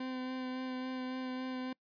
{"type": "tone with vibrato", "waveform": "40% pulse", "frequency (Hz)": 256.9, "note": "C4", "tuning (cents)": -32, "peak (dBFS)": -36, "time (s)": [0, 1.73], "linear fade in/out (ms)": 5, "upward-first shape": "sine", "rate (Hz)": 3.6, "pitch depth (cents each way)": 13, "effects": ["noise-tail reverb RT60 0.1 s tail -25 dB re dry", "resampled to 11025 Hz"]}